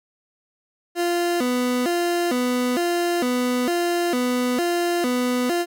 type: tone with vibrato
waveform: 30% pulse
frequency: 293.7 Hz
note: D4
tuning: in tune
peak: -17 dBFS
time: 0.95-5.66 s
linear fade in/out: 50 ms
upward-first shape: square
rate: 1.1 Hz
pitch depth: 290 cents each way
effects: none